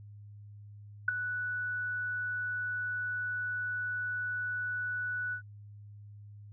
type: tone with ADSR envelope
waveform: sine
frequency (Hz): 1480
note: F#6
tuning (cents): 0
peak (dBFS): -20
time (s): 1.08-5.42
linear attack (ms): 5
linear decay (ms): 10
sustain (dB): -12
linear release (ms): 93
effects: added 103 Hz sine -47 dBFS peak until 6.52 s